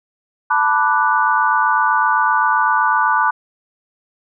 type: chord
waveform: sine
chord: B minor seventh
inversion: third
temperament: equal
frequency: 880 / 987.8 / 1174.7 / 1480 Hz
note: A5 / B5 / D6 / F#6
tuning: 0 / 0 / 0 / 0 cents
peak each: -18 dBFS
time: 0.5-3.31 s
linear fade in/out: 10 ms
effects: none